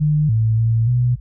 sine tone with pitch steps, 150.9 / 111.2 / 113.4 / 122.9 Hz, D3 / A2 / A#2 / B2, +47 / +19 / -47 / -8 cents, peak -13 dBFS, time 0-1.16 s, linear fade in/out 20 ms, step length 290 ms, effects added 55 Hz sine -33 dBFS peak until 1.2 s

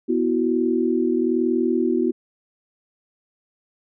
sine chord, B suspended fourth, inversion none, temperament just, 246.9 / 329.3 / 370.4 Hz, B3 / E4 / F#4, 0 / -2 / +2 cents, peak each -22 dBFS, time 0.08-2.12 s, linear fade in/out 20 ms, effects none

